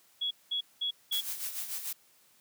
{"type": "tone bursts", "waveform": "sine", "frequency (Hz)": 3353, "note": "G#7", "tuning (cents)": 16, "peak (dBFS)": -29, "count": 4, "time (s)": [0.21, 1.21], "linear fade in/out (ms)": 10, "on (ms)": 100, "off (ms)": 200}
{"type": "noise with tremolo", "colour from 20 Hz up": "blue", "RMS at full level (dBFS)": -35, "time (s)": [1.12, 1.93], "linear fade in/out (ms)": 5, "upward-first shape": "sine", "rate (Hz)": 6.8, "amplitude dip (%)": 60}
{"effects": ["white hiss -64 dBFS RMS until 2.4 s", "high-pass 100 Hz 12 dB/octave"]}